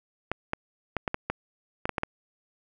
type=clicks; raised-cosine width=0.5 ms; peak=-12 dBFS; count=10; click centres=0.316 / 0.534 / 0.967 / 1.078 / 1.144 / 1.3 / 1.855 / 1.893 / 1.982 / 2.034 s; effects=none